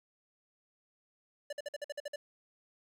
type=tone bursts; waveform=square; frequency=583 Hz; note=D5; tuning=13 cents flat; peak=-37 dBFS; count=9; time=1.5-2.16 s; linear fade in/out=5 ms; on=28 ms; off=51 ms; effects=low-pass 10000 Hz 12 dB/octave + 11-bit